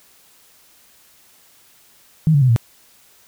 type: tone with pitch steps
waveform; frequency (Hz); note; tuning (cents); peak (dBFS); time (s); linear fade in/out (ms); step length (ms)
sine; 158 / 142.4 / 128.34 / 115.66; D#3 / C#3 / C3 / A#2; +27 / +47 / -33 / -13; -10; 2.27-2.562; 0; 73
effects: white hiss -52 dBFS RMS until 3.27 s